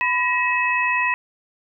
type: tone cluster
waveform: sine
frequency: 999 / 1905 / 2579 Hz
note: B5 / A#6 / E7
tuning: +20 / +37 / -39 cents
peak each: -22 dBFS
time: 0.01-1.14 s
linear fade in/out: 0 ms
effects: none